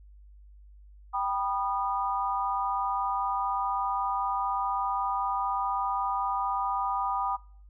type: chord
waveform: sine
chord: G augmented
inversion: none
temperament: just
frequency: 784 / 980 / 1225 Hz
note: G5 / B5 / D#6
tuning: 0 / -14 / -27 cents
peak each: -31 dBFS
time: 1.13-7.37 s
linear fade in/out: 20 ms
effects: noise-tail reverb RT60 0.5 s tail -21 dB re dry + added 50 Hz sine -49 dBFS peak until 7.69 s